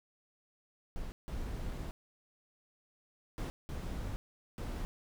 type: noise bursts at uneven times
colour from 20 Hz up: brown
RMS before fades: -39 dBFS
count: 5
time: 0.96-1.12 / 1.28-1.91 / 3.38-3.5 / 3.69-4.16 / 4.58-4.85 s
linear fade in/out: 0 ms
effects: none